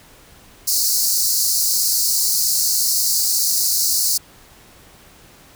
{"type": "high-pass noise", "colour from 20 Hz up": "pink", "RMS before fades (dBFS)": -18, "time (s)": [0.67, 4.18], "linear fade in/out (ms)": 10, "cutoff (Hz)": 4300, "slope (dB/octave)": 96, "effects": ["pink hiss -47 dBFS RMS until 5.55 s"]}